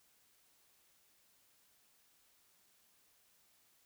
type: silence
effects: white hiss -71 dBFS RMS until 3.85 s